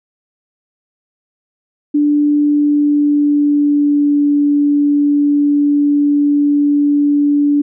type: tone with pitch glide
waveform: sine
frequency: 293.7 to 289.7 Hz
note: D4 to D4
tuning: 0 to -24 cents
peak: -9 dBFS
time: 1.94-7.62 s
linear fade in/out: 10 ms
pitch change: -24 cents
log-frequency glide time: 2.38-4.28 s
effects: none